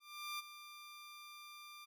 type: tone with ADSR envelope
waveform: 15% pulse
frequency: 1190 Hz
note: D6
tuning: 22 cents sharp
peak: -34 dBFS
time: 0-1.86 s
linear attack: 390 ms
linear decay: 21 ms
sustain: -12 dB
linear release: 24 ms
effects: none